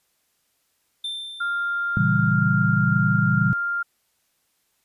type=tone with exponential decay; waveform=triangle; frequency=3568 Hz; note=A7; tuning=23 cents sharp; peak=-24 dBFS; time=1.04-2.33 s; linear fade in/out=5 ms; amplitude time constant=280 ms
type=tone; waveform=sine; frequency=1397 Hz; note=F6; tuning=in tune; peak=-22 dBFS; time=1.4-3.83 s; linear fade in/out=10 ms
type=chord; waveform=sine; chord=A# diminished seventh; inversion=none; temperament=equal; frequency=116.54 / 138.59 / 164.81 / 196 Hz; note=A#2 / C#3 / E3 / G3; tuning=0 / 0 / 0 / 0 cents; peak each=-23 dBFS; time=1.97-3.53 s; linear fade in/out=0 ms
effects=white hiss -69 dBFS RMS until 4.84 s + resampled to 32000 Hz